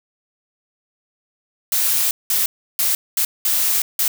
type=noise bursts at uneven times; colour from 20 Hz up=blue; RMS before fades=-18 dBFS; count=6; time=1.72-2.11 / 2.3-2.46 / 2.79-2.95 / 3.17-3.25 / 3.45-3.82 / 3.99-4.08 s; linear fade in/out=2 ms; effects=none